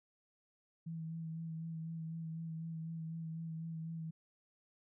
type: tone with vibrato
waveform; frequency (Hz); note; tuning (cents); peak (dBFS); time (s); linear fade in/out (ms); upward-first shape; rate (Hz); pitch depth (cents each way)
sine; 162.7; E3; -22; -40; 0.86-4.11; 10; sine; 4; 23
effects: none